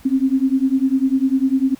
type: beating tone pair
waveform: sine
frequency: 260.9 / 270.9 Hz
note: C4 / C#4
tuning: -5 / -40 cents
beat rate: 10 Hz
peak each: -17 dBFS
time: 0.05-1.75 s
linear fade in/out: 10 ms
effects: pink hiss -48 dBFS RMS until 1.79 s